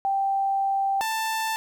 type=tone pair in turn; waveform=sine / sawtooth; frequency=784 / 886.1 Hz; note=G5 / A5; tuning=0 / +12 cents; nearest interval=major second; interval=212 cents; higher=second; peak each=-21 dBFS; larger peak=neither; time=0.05-1.01 / 1.01-1.56 s; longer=first; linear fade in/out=0 ms; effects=10-bit

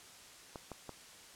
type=clicks; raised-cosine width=1 ms; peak=-29 dBFS; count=3; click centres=0.558 / 0.717 / 0.893 s; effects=white hiss -55 dBFS RMS until 1.35 s + low-pass 9000 Hz 12 dB/octave

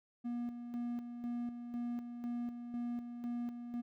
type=tone with tremolo; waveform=triangle; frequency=239.6 Hz; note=A#3; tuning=48 cents sharp; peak=-34 dBFS; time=0.24-3.82 s; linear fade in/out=20 ms; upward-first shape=square; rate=2 Hz; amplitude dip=55%; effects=none

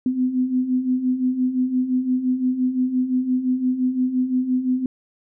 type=beating tone pair; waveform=sine; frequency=250.3 / 256.1 Hz; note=B3 / C4; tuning=+23 / -37 cents; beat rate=5.8 Hz; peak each=-25 / -19 dBFS; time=0.06-4.86 s; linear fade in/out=2 ms; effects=none

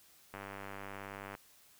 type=click train; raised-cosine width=0.5 ms; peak=-29 dBFS; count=101; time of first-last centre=0.34-1.351 s; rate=98.9 Hz; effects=white hiss -63 dBFS RMS until 1.79 s

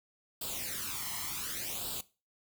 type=noise with flanger; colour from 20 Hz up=white; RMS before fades=-38 dBFS; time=0.41-2.01 s; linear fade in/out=5 ms; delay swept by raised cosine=0.24 to 0.98 ms; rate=0.68 Hz; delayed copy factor=+0.75; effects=noise-tail reverb RT60 0.3 s tail -18 dB re dry

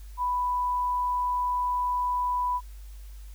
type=tone; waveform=sine; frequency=990 Hz; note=B5; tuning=4 cents sharp; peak=-24 dBFS; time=0.17-2.61 s; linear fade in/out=50 ms; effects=added 50 Hz sine -40 dBFS peak until 3.34 s + white hiss -58 dBFS RMS until 3.34 s

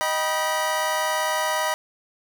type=chord; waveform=25% pulse; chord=Eb augmented; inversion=none; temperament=just; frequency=622.3 / 777.8 / 972.3 Hz; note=Eb5 / G5 / B5; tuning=0 / -14 / -27 cents; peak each=-22 / -27 / -21 dBFS; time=0.01-1.74 s; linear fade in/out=0 ms; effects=9-bit

